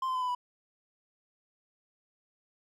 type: tone with pitch steps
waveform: triangle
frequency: 1046.5 / 1030.9 / 1015.5 / 1000.4 / 985.5 Hz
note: C6 / C6 / B5 / B5 / B5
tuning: 0 / -26 / +48 / +22 / -4 cents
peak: -27 dBFS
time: 0.02-0.35 s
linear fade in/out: 5 ms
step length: 66 ms
effects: none